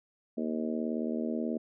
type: harmonic tone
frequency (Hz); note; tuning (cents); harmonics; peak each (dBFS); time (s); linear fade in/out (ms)
78.5; D#2; +16; 3 / 4 / 5 / 6 / 7 / 8; -32 / -37 / -39 / -41 / -43 / -41; 0.37-1.58; 10
effects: none

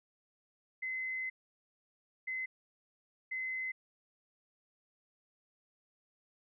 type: tone bursts at uneven times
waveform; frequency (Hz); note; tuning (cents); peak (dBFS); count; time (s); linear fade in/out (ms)
sine; 2047; C7; -38; -35; 3; 0.82-1.3 / 2.27-2.46 / 3.31-3.72; 10
effects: none

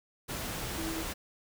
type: tone in noise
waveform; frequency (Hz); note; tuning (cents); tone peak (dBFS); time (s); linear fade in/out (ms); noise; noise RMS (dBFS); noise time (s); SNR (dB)
sine; 324.1; E4; -29; -36; 0.77-1.04; 20; pink; -37; 0.28-1.14; -2
effects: none

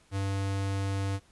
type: tone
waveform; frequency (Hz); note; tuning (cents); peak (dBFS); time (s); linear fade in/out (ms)
square; 98; G2; 0; -29; 0.11-1.2; 50
effects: pink hiss -63 dBFS RMS until 1.31 s + resampled to 24000 Hz

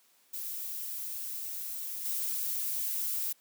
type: noise with level steps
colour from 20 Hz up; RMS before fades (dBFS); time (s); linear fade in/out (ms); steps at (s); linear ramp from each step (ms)
violet; -38 / -33; 0.33-3.33; 10; 2.05; 5
effects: white hiss -66 dBFS RMS until 3.4 s + high-pass 200 Hz 12 dB/octave

